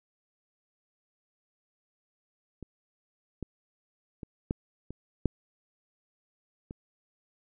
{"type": "clicks", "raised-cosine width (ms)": 3, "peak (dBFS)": [-28, -22, -26, -15, -27, -11, -27], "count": 7, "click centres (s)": [2.627, 3.427, 4.232, 4.509, 4.906, 5.257, 6.709], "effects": []}